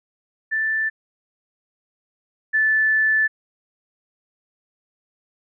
sine tone pair in turn, 1764 / 1749.8 Hz, A6 / A6, +4 / -10 cents, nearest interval unison, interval 14 cents, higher first, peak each -19 / -15 dBFS, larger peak second, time 0.51-0.9 / 2.53-3.28 s, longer second, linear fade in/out 20 ms, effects none

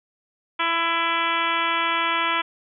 harmonic tone, 333.8 Hz, E4, 22 cents sharp, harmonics 1 / 2 / 3 / 4 / 5 / 6 / 7 / 8 / 9 / 10, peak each -35 / -35 / -25 / -26 / -31 / -30 / -28 / -33 / -32 / -32 dBFS, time 0.59-2.42 s, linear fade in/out 10 ms, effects none

